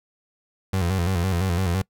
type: tone with vibrato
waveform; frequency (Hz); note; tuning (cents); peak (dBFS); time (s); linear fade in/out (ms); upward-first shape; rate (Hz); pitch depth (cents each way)
30% pulse; 90.3; F#2; -42; -18; 0.73-1.82; 5; square; 5.9; 90
effects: noise-tail reverb RT60 0.1 s tail -24 dB re dry